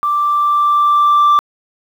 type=tone with level ramp; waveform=sine; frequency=1174.7 Hz; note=D6; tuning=in tune; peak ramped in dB=-12 to -4 dBFS; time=0.03-1.39 s; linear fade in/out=0 ms; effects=tanh soft clip ceiling -6 dBFS + 7-bit